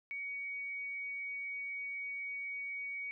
sine tone, 2248 Hz, C#7, 24 cents sharp, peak -38 dBFS, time 0.11-3.11 s, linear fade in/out 0 ms, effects none

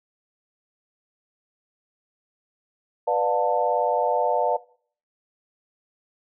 sine chord, B half-diminished seventh, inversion none, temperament just, 493.9 / 592.7 / 711.2 / 889 Hz, B4 / D5 / F5 / A5, 0 / +16 / +31 / +18 cents, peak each -25 / -25 / -25 / -25 dBFS, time 3.07-4.57 s, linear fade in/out 10 ms, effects noise-tail reverb RT60 0.5 s tail -20 dB re dry

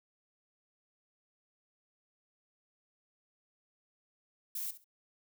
violet noise with echo, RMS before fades -38 dBFS, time 4.55-4.71 s, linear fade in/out 5 ms, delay 67 ms, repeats 2, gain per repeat -14 dB, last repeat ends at 4.844 s, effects none

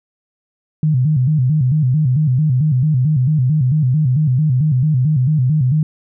sine tone with vibrato, 140 Hz, C#3, 18 cents sharp, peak -11 dBFS, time 0.83-5.83 s, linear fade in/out 2 ms, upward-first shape square, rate 4.5 Hz, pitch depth 170 cents each way, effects none

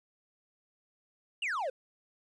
triangle exponential sweep, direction down, 2960 to 486 Hz, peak -29 dBFS, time 1.42-1.7 s, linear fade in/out 5 ms, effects resampled to 22050 Hz + 11-bit

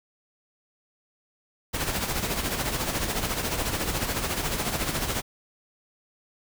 pink noise with tremolo, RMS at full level -26 dBFS, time 1.73-5.22 s, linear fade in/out 20 ms, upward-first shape sine, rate 14 Hz, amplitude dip 55%, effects none

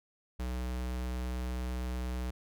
square tone, 62.2 Hz, B1, 13 cents sharp, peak -34 dBFS, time 0.39-2.31 s, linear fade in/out 10 ms, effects none

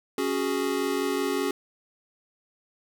square chord, C# suspended fourth, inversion none, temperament equal, 277.2 / 370 / 415.3 Hz, C#4 / F#4 / G#4, 0 / 0 / 0 cents, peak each -30 dBFS, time 0.18-1.51 s, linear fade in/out 2 ms, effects none

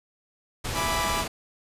pink low-pass noise, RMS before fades -31 dBFS, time 0.64-1.28 s, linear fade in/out 10 ms, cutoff 10000 Hz, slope 12 dB/octave
sawtooth chord, E dominant seventh, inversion none, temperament equal, 659.3 / 830.6 / 987.8 / 1174.7 Hz, E5 / G#5 / B5 / D6, 0 / 0 / 0 / 0 cents, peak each -30 / -30 / -25 / -27 dBFS, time 0.73-1.25 s, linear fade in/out 50 ms
effects resampled to 32000 Hz

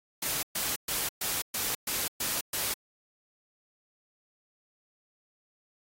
white noise bursts, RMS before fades -31 dBFS, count 8, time 0.22-2.74 s, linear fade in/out 5 ms, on 210 ms, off 120 ms, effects AAC 48 kbps

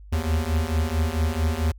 square beating tone pair, 76.7 / 81.2 Hz, D#2 / E2, -24 / -26 cents, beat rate 4.5 Hz, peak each -26 / -24 dBFS, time 0.12-1.72 s, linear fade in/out 10 ms, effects added 50 Hz sine -41 dBFS peak until 1.78 s

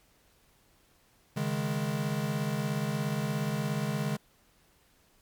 square chord, C# suspended second, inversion none, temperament equal, 138.59 / 155.56 / 207.7 Hz, C#3 / D#3 / G#3, 0 / 0 / 0 cents, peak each -34 dBFS, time 1.36-4.17 s, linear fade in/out 10 ms, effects pink hiss -65 dBFS RMS until 5.21 s + MP3 96 kbps

